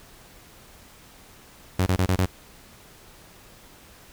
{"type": "tone bursts", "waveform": "sawtooth", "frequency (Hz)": 92.6, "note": "F#2", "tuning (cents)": 2, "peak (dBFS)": -15, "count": 5, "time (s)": [1.79, 2.258], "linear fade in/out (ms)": 5, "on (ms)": 72, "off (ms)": 27, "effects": ["pink hiss -50 dBFS RMS until 4.12 s"]}